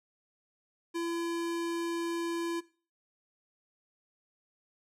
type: tone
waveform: square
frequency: 337.9 Hz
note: E4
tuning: 43 cents sharp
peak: -32 dBFS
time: 0.94-2.61 s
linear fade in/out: 20 ms
effects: noise-tail reverb RT60 0.4 s tail -20 dB re dry + low-pass 11000 Hz 12 dB/octave